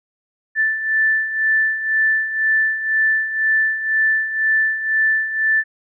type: beating tone pair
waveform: sine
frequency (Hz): 1760 / 1762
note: A6 / A6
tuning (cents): 0 / +2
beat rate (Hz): 2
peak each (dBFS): -22 / -16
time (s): 0.55-5.64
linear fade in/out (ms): 50
effects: none